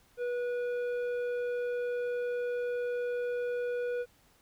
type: tone with tanh clipping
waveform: triangle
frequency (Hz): 487.1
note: B4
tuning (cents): -24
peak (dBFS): -32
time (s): 0.17-4.06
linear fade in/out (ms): 50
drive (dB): 13
effects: pink hiss -65 dBFS RMS until 4.41 s